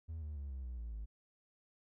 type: tone with pitch steps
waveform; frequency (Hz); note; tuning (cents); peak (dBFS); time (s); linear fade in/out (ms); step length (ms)
triangle; 81 / 75.58 / 70.51 / 65.79 / 61.39 / 57.28 / 53.44; E2 / D#2 / C#2 / C2 / B1 / A#1 / A1; -30 / -50 / +30 / +10 / -10 / -30 / -50; -38; 0.08-1.06; 20; 140
effects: tanh soft clip ceiling -35 dBFS